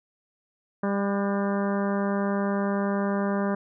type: harmonic tone with a mistuned harmonic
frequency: 199.4 Hz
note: G3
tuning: 30 cents sharp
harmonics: 1 / 2 / 3 / 4 / 5 / 6 / 7 / 8 / 9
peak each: -25 / -31 / -31 / -38 / -36 / -37 / -41 / -40 / -45 dBFS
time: 0.83-3.55 s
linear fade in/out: 5 ms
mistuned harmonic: 7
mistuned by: +59 cents
effects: none